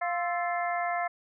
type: harmonic tone with a mistuned harmonic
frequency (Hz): 349.2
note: F4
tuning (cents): 0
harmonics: 2 / 3 / 4 / 5 / 6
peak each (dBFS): -29 / -36 / -37 / -37 / -37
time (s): 0.01-1.08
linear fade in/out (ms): 10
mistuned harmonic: 4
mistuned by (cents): -89
effects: none